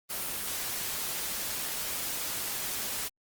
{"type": "noise", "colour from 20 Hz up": "white", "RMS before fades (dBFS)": -34, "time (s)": [0.09, 3.09], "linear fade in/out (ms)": 20, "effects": ["Opus 24 kbps"]}